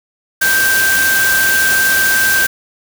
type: tone in noise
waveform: sine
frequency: 1568 Hz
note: G6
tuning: in tune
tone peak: -11 dBFS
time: 0.41-2.47 s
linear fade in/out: 10 ms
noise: white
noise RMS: -17 dBFS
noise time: 0.41-2.47 s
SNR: +3 dB
effects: none